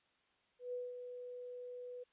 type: tone with ADSR envelope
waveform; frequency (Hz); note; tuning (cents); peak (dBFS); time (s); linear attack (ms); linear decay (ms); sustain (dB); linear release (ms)
sine; 493.9; B4; 0; -38; 0.59-2.04; 140; 200; -7; 13
effects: white hiss -75 dBFS RMS until 2.12 s + resampled to 8000 Hz